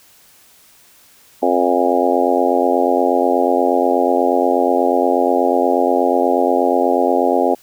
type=harmonic tone with a mistuned harmonic; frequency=88.3 Hz; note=F2; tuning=20 cents sharp; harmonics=3 / 4 / 5 / 6 / 7 / 8 / 9; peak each=-20 / -20 / -20 / -20 / -20 / -20 / -20 dBFS; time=1.42-7.55 s; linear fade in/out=10 ms; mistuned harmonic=9; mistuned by=+46 cents; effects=white hiss -49 dBFS RMS until 7.62 s